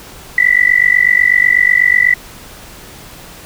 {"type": "tone with amplitude modulation", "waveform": "sine", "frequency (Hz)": 1975.5, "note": "B6", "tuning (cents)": 0, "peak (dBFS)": -3, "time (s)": [0.38, 2.14], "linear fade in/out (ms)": 2, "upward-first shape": "sine", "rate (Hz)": 48.1, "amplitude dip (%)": 95, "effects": ["pink hiss -35 dBFS RMS until 3.45 s"]}